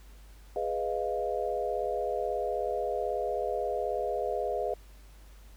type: chord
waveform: sine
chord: F half-diminished seventh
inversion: first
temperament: equal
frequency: 415.3 / 493.9 / 622.3 / 698.5 Hz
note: Ab4 / Cb5 / Eb5 / F5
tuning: 0 / 0 / 0 / 0 cents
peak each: -34 dBFS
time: 0.56-4.74 s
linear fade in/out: 2 ms
effects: added 50 Hz sine -49 dBFS peak until 5.56 s + pink hiss -60 dBFS RMS until 5.56 s